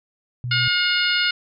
sine tone, 123 Hz, B2, 7 cents flat, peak -24 dBFS, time 0.44-0.68 s, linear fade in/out 0 ms
harmonic tone, 717 Hz, F5, 45 cents sharp, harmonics 2 / 3 / 4 / 5 / 6 / 7, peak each -22 / -25 / -23 / -28 / -25 / -30 dBFS, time 0.51-1.31 s, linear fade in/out 5 ms
effects none

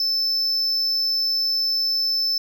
triangle tone, 5274 Hz, E8, in tune, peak -18 dBFS, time 0-2.38 s, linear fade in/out 2 ms, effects none

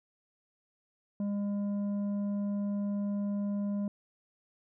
sine tone with tanh clipping, 202.8 Hz, G#3, 41 cents flat, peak -31 dBFS, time 1.2-3.88 s, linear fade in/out 2 ms, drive 7 dB, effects none

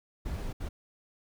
brown noise bursts at uneven times, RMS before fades -35 dBFS, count 2, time 0.25-0.53 / 0.6-0.69 s, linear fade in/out 10 ms, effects none

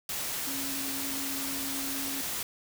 sine tone in noise, 273.7 Hz, C#4, 22 cents flat, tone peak -38 dBFS, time 0.47-2.21 s, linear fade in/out 2 ms, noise white, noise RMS -34 dBFS, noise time 0.09-2.43 s, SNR -7 dB, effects none

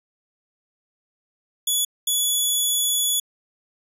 10% pulse tone bursts at uneven times, 3407 Hz, G#7, 44 cents sharp, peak -11 dBFS, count 2, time 1.67-1.85 / 2.07-3.2 s, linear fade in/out 5 ms, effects resampled to 32000 Hz

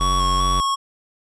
square tone with vibrato, 1108.7 Hz, C#6, in tune, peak -19 dBFS, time 0-0.76 s, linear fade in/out 20 ms, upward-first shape square, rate 2.5 Hz, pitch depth 19 cents each way
square tone, 45.93 Hz, F#1, 12 cents flat, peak -21 dBFS, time 0-0.61 s, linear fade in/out 10 ms
effects resampled to 22050 Hz

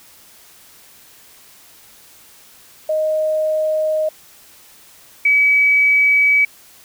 sine tone pair in turn, 622.3 / 2281 Hz, D#5 / C#7, 0 / +49 cents, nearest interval octave + minor seventh, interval 2249 cents, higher second, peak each -15 / -10 dBFS, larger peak second, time 2.89-4.09 / 5.25-6.45 s, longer neither, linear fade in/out 5 ms, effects white hiss -46 dBFS RMS until 6.84 s

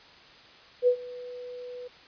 sine tone with ADSR envelope, 493.9 Hz, B4, in tune, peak -16 dBFS, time 0.82-1.88 s, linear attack 53 ms, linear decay 84 ms, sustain -21 dB, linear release 9 ms, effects white hiss -52 dBFS RMS until 2.07 s + resampled to 11025 Hz

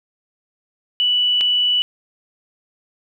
sine tone pair in turn, 2960 / 2960 Hz, F#7 / F#7, 0 / 0 cents, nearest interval unison, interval 0 cents, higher neither, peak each -14 dBFS, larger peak neither, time 1-1.41 / 1.41-1.82 s, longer neither, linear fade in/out 0 ms, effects 9-bit

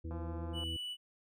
harmonic tone, 81.9 Hz, E2, 11 cents flat, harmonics 1 / 2 / 3 / 4 / 6, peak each -39 / -54 / -52 / -46 / -55 dBFS, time 0.04-0.77 s, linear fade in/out 10 ms
click train, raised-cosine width 1 ms, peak -35 dBFS, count 91, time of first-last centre 0.11-0.636 s, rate 171 Hz
triangle tone, 2960 Hz, F#7, in tune, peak -37 dBFS, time 0.53-0.97 s, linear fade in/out 50 ms
effects none

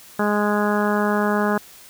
harmonic tone, 207.7 Hz, G#3, in tune, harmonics 1 / 2 / 3 / 4 / 5 / 6 / 7 / 8, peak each -21 / -24 / -26 / -27 / -28 / -29 / -29 / -30 dBFS, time 0.19-1.58 s, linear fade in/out 5 ms, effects white hiss -45 dBFS RMS until 1.89 s

